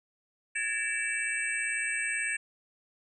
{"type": "tone cluster", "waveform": "sine", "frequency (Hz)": [1676, 1794, 2309, 2672, 8190], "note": ["G#6", "A6", "D7", "E7", "C9"], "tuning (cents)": [15, 33, -30, 23, -38], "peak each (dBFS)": [-36, -35, -33, -37, -37], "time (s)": [0.55, 2.37], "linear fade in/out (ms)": 10, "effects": []}